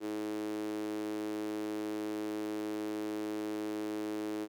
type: tone with high-pass filter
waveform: sawtooth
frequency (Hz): 106.3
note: G#2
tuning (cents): +41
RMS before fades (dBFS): -37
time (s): 0-4.48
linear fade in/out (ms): 50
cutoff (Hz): 350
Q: 9.3
effects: none